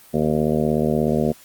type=harmonic tone; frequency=76.7 Hz; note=D#2; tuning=24 cents flat; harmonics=1 / 2 / 3 / 4 / 5 / 6 / 7 / 8 / 9; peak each=-33 / -24 / -21 / -33 / -24 / -26 / -27 / -28 / -31 dBFS; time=0.13-1.33 s; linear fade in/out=20 ms; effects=white hiss -48 dBFS RMS until 1.44 s + Opus 32 kbps